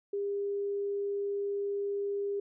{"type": "tone", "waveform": "sine", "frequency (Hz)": 402.5, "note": "G4", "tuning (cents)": 46, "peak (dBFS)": -30, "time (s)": [0.13, 2.4], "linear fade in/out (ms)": 5, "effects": []}